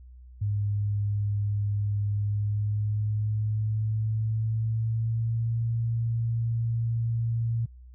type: tone with pitch glide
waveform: sine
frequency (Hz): 102.7 to 115.28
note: G#2 to A#2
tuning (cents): -19 to -19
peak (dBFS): -24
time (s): 0.41-7.66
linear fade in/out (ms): 10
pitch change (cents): +200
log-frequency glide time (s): 2.16-5.59
effects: added 62 Hz sine -45 dBFS peak until 7.94 s